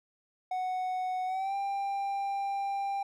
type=tone with pitch glide; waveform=triangle; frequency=740 to 793.1 Hz; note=F#5 to G5; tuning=0 to +20 cents; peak=-28 dBFS; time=0.51-3.03 s; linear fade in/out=5 ms; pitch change=+120 cents; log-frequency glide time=1.26-1.55 s; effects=none